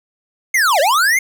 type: linear two-way sweep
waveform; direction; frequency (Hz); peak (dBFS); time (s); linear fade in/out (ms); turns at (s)
square; down then up; 2171 to 523 to 2171; -12; 0.54-1.19; 5; 0.8
effects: none